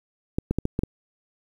clicks, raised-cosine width 3 ms, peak -10 dBFS, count 6, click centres 0.385 / 0.51 / 0.586 / 0.654 / 0.791 / 0.835 s, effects 8-bit

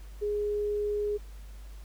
sine tone, 415.3 Hz, G#4, in tune, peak -27 dBFS, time 0.21-1.18 s, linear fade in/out 20 ms, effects added 50 Hz sine -42 dBFS peak until 1.84 s + pink hiss -58 dBFS RMS until 1.84 s

